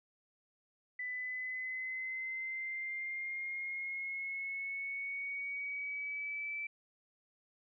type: exponential sweep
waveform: sine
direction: up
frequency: 1992 to 2324 Hz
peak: -37 dBFS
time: 0.99-6.67 s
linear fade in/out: 5 ms
effects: none

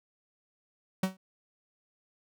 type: tone with exponential decay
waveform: 45% pulse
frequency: 188.5 Hz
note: F#3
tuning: 32 cents sharp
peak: -22 dBFS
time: 1.03-1.17 s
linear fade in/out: 5 ms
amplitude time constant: 30 ms
effects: none

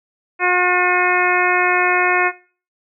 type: harmonic tone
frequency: 359.9 Hz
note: F#4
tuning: 48 cents flat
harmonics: 1 / 2 / 3 / 4 / 5 / 6 / 7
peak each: -21 / -21 / -21 / -21 / -21 / -21 / -21 dBFS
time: 0.39-2.32 s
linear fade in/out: 50 ms
effects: noise-tail reverb RT60 0.4 s tail -19 dB re dry

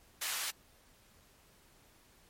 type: high-pass noise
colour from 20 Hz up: pink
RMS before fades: -37 dBFS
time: 0.21-0.51 s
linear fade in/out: 10 ms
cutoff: 1400 Hz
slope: 12 dB/octave
effects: pink hiss -64 dBFS RMS until 2.29 s + MP3 64 kbps

